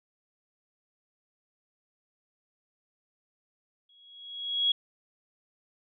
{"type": "tone with exponential growth", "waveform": "sine", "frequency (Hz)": 3322, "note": "G#7", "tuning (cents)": 0, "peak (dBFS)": -20, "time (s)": [3.89, 4.72], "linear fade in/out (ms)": 5, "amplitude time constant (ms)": 180, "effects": []}